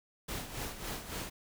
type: noise with tremolo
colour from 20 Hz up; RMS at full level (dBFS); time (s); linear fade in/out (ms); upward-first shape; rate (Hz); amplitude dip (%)
pink; -38; 0.28-1.3; 10; sine; 3.6; 65
effects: none